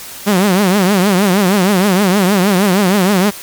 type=tone with vibrato; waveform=sawtooth; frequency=193.2 Hz; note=G3; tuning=25 cents flat; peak=-5 dBFS; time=0.26-3.31 s; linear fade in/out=20 ms; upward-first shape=triangle; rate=6.4 Hz; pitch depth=180 cents each way; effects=white hiss -30 dBFS RMS until 3.42 s + MP3 96 kbps